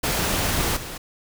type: noise with level steps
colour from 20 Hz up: pink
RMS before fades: -23 / -34 dBFS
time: 0.03-0.98 s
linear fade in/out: 10 ms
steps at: 0.76 s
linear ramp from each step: 10 ms
effects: none